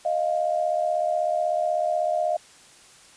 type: tone pair together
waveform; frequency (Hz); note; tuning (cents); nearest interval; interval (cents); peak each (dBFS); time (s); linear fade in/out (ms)
sine; 622.3 / 698.5; D#5 / F5; 0 / 0; major second; 200; -24; 0.05-2.37; 5
effects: white hiss -51 dBFS RMS until 3.16 s + resampled to 22050 Hz